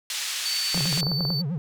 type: band-pass noise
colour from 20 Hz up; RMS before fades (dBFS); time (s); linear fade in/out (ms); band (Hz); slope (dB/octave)
pink; -30; 0.1-1.01; 2; 2800 to 7900; 12
type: tone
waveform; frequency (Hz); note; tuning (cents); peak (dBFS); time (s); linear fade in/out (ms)
triangle; 4530; C#8; +37; -25; 0.45-1.42; 10
type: clicks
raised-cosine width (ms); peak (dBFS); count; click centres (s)
1; -18; 12; 0.745 / 0.776 / 0.807 / 0.856 / 0.928 / 0.976 / 1.03 / 1.068 / 1.117 / 1.207 / 1.252 / 1.304
type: tone with vibrato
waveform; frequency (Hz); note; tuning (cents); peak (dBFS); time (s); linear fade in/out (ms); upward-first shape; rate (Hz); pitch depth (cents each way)
triangle; 157; D#3; +16; -23; 0.75-1.58; 0; sine; 9.3; 260
effects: none